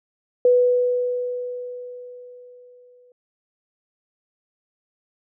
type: tone with exponential decay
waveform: sine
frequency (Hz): 493.9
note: B4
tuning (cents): 0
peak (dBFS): -11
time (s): 0.45-3.12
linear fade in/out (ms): 2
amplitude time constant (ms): 580
effects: none